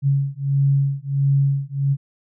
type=beating tone pair; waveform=sine; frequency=138.1 / 139.6 Hz; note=C#3 / C#3; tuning=-6 / +13 cents; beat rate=1.5 Hz; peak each=-19 dBFS; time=0.02-1.97 s; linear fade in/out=50 ms; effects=none